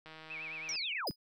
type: click train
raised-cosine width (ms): 0.3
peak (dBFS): -34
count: 111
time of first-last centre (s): 0.06-0.756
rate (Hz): 158
type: tone with vibrato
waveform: sine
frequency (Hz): 2420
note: D#7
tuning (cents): -49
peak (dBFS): -40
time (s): 0.3-1.01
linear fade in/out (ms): 5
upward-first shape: triangle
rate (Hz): 9.3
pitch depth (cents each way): 190
type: linear sweep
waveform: sine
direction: down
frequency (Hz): 5920 to 80.5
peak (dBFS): -35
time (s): 0.69-1.11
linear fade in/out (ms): 0
type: tone with exponential decay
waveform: 45% pulse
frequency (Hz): 4978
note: D#8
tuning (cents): 0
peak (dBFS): -30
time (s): 1.07-1.16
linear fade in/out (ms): 5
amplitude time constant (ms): 18
effects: none